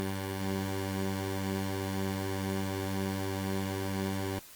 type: tone pair together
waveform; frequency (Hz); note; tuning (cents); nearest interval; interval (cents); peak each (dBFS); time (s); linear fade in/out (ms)
15% pulse; 96.8 / 191.6; G2 / G3; -21 / -39; octave; 1182; -26 / -32; 0-4.39; 0
effects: white hiss -52 dBFS RMS until 4.55 s + Opus 24 kbps